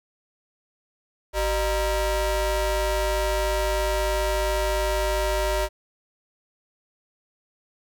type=ring-modulated tone; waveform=30% pulse; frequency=329.5 Hz; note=E4; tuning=1 cent flat; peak=-16 dBFS; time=1.33-5.69 s; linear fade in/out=50 ms; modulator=278 Hz; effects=none